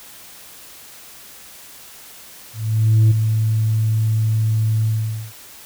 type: tone with ADSR envelope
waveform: sine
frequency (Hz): 110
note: A2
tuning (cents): 0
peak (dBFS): -6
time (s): 2.53-5.33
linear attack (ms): 580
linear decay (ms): 11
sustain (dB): -8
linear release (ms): 480
effects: tanh soft clip ceiling -8 dBFS + white hiss -41 dBFS RMS until 5.65 s